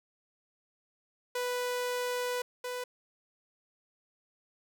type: tone pair in turn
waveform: sawtooth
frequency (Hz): 493.9 / 496.2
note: B4 / B4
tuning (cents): 0 / +8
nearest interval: unison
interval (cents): 8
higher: second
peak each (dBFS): -27 / -31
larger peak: first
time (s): 1.35-2.42 / 2.64-2.84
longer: first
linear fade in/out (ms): 5
effects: none